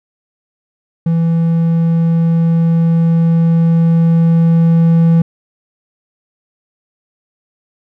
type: tone with level ramp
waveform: triangle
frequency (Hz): 165.9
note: E3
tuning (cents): +11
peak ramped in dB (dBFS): -8 to -4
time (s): 1.06-5.22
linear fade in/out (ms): 5
effects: none